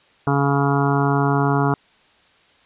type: harmonic tone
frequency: 140.4 Hz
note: C#3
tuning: 22 cents sharp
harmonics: 1 / 2 / 3 / 5 / 6 / 7 / 8 / 9 / 10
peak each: -19 / -22 / -24 / -26 / -27 / -27 / -28 / -29 / -29 dBFS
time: 0.27-1.74 s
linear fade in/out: 2 ms
effects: white hiss -55 dBFS RMS until 2.65 s + resampled to 8000 Hz